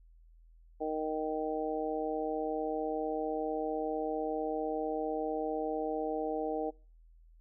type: harmonic tone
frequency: 155.56 Hz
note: D#3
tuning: in tune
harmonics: 2 / 3 / 4 / 5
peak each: -38 / -35 / -38 / -38 dBFS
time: 0.8-6.71 s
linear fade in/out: 20 ms
effects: noise-tail reverb RT60 0.4 s tail -26 dB re dry + added 41 Hz sine -56 dBFS peak until 7.4 s